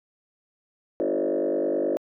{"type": "tone with frequency modulation", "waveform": "sine", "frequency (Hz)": 450, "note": "A4", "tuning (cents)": 39, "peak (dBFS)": -21, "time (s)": [1, 1.97], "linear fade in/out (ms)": 0, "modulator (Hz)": 49.6, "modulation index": 3.2, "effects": ["tanh soft clip ceiling -17 dBFS"]}